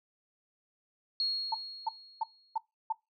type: tone with exponential decay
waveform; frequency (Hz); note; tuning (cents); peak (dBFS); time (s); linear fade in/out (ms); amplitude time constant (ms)
sine; 4300; C8; +47; -27; 1.2-2.58; 1; 300
type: tone bursts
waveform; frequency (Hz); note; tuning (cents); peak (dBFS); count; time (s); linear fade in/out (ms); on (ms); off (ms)
sine; 892; A5; +23; -27; 5; 1.52-2.925; 5; 25; 320
effects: noise-tail reverb RT60 0.2 s tail -21 dB re dry